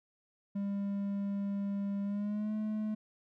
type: tone with pitch glide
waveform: triangle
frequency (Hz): 200 to 214.4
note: G3 to A3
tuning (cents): +35 to -45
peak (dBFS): -30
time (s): 0.55-2.95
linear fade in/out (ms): 10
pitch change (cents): +120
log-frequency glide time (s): 2.03-2.53
effects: none